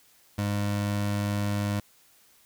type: tone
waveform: 25% pulse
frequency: 102.4 Hz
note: G#2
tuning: 24 cents flat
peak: -22 dBFS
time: 0.38-1.8 s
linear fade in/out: 5 ms
effects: white hiss -60 dBFS RMS until 2.45 s